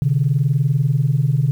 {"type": "tone pair together", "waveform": "sine", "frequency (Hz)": [128.8, 149.14], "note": ["C3", "D3"], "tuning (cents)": [-27, 27], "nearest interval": "minor third", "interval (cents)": 254, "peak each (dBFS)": -16, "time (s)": [0.02, 1.51], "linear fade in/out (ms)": 0, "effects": ["tanh soft clip ceiling -7 dBFS", "8-bit"]}